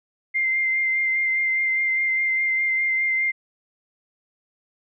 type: tone with vibrato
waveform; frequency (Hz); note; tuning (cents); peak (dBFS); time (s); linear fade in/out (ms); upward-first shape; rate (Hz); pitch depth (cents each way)
sine; 2093; C7; 0; -19; 0.34-3.32; 20; sine; 4.9; 17
effects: none